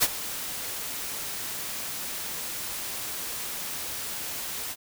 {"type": "noise with ADSR envelope", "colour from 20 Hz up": "white", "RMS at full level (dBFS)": -19, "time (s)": [0, 4.76], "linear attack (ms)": 30, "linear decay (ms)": 40, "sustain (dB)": -15, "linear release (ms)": 48, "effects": []}